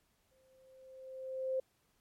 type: tone with exponential growth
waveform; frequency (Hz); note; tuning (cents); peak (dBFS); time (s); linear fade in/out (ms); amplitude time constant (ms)
sine; 523.3; C5; 0; -30; 0.31-1.6; 5; 280
effects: pink hiss -75 dBFS RMS until 2 s + MP3 64 kbps